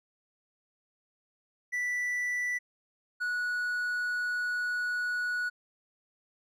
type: tone pair in turn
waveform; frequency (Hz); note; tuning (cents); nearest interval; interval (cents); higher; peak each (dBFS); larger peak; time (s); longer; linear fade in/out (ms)
triangle; 1970 / 1465.7; B6 / F#6; -5 / -17; perfect fourth; 512; first; -27; neither; 1.72-2.59 / 3.2-5.5; second; 20
effects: none